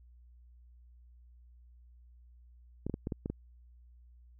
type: clicks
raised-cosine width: 3 ms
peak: -22 dBFS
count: 7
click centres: 2.866 / 2.897 / 2.941 / 3.071 / 3.122 / 3.259 / 3.3 s
effects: added 60 Hz sine -55 dBFS peak until 4.39 s